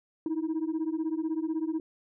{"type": "beating tone pair", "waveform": "sine", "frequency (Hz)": [311.1, 327.1], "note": ["D#4", "E4"], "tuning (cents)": [0, -13], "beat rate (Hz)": 16, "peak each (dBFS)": -29, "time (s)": [0.26, 1.8], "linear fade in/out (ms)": 2, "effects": ["tanh soft clip ceiling -25 dBFS"]}